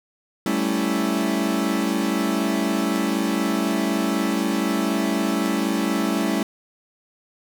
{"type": "chord", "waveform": "40% pulse", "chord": "A dominant seventh", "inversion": "third", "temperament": "equal", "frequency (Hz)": [196, 220, 277.2, 329.6], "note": ["G3", "A3", "C#4", "E4"], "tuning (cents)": [0, 0, 0, 0], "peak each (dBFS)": -25, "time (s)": [0.46, 6.43], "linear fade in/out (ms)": 2, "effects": []}